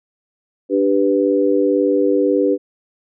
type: chord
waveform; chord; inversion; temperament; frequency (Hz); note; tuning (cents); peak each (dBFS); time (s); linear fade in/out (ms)
sine; G major; second; equal; 293.7 / 392 / 493.9; D4 / G4 / B4; 0 / 0 / 0; -17; 0.69-2.58; 50
effects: none